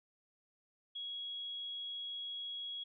sine tone, 3322 Hz, G#7, in tune, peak -40 dBFS, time 0.95-2.84 s, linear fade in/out 10 ms, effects none

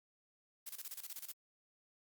blue noise with tremolo, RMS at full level -45 dBFS, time 0.66-1.33 s, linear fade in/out 10 ms, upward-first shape square, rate 16 Hz, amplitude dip 80%, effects Opus 48 kbps

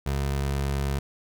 25% pulse tone, 69.3 Hz, C#2, in tune, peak -21 dBFS, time 0.06-0.99 s, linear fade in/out 5 ms, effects none

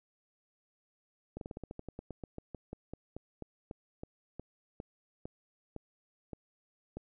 slowing click train, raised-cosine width 2 ms, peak -28 dBFS, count 26, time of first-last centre 1.37-6.97 s, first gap 42 ms, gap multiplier 1.12, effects none

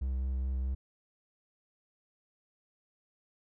triangle tone with vibrato, 65.1 Hz, C2, 8 cents flat, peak -28 dBFS, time 0.01-0.75 s, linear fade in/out 10 ms, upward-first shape sine, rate 4.7 Hz, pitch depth 17 cents each way, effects none

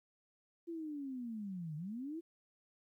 sine linear two-way sweep, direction down then up, 343.1 to 146.7 to 343.1 Hz, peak -40 dBFS, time 0.67-2.21 s, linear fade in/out 20 ms, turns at 1.76 s, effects 13-bit

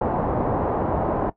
white low-pass noise, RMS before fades -23 dBFS, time 0.01-1.3 s, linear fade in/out 5 ms, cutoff 860 Hz, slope 24 dB/octave, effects noise-tail reverb RT60 0.1 s tail -17 dB re dry

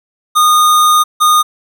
square tone pair in turn, 1228 / 1228 Hz, D#6 / D#6, -23 / -23 cents, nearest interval unison, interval 0 cents, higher neither, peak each -7 dBFS, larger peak neither, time 0.35-1.04 / 1.2-1.43 s, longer first, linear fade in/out 20 ms, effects none

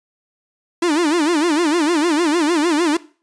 45% pulse tone with vibrato, 320.8 Hz, E4, 47 cents flat, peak -14 dBFS, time 0.82-2.97 s, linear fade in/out 5 ms, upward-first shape sine, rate 6.6 Hz, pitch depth 180 cents each way, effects noise-tail reverb RT60 0.4 s tail -19 dB re dry + resampled to 22050 Hz

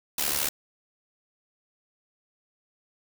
white noise with amplitude modulation, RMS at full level -24 dBFS, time 0.18-0.49 s, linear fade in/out 5 ms, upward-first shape sine, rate 72.9 Hz, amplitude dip 75%, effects none

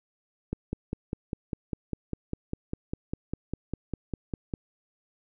click train, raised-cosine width 3 ms, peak -17 dBFS, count 21, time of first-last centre 0.53-4.538 s, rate 4.99 Hz, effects none

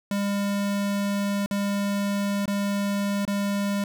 square tone with dropouts, 201.2 Hz, G3, 45 cents sharp, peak -24 dBFS, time 0.11-3.84 s, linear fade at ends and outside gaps 2 ms, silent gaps 1.461-1.51 / 2.457-2.478 / 3.252-3.277 s, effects none

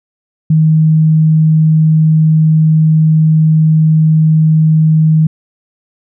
sine tone, 157.4 Hz, D#3, 20 cents sharp, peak -5 dBFS, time 0.5-5.27 s, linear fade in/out 5 ms, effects none

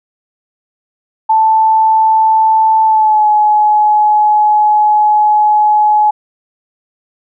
sine tone with pitch glide, 880 to 846.1 Hz, A5 to G#5, 0 to +32 cents, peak -6 dBFS, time 1.29-6.11 s, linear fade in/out 10 ms, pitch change -68 cents, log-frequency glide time 2.84-3.28 s, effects none

